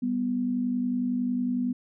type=tone pair together; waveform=sine; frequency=195.96 / 246.9 Hz; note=G3 / B3; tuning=0 / 0 cents; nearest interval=major third; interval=400 cents; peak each=-32 / -25 dBFS; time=0.02-1.73 s; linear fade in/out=10 ms; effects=none